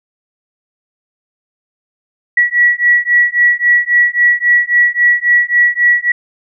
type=beating tone pair; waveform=sine; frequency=1932 / 1935.7 Hz; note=B6 / B6; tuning=-39 / -35 cents; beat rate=3.7 Hz; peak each=-11 dBFS; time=2.37-6.12 s; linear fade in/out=5 ms; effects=none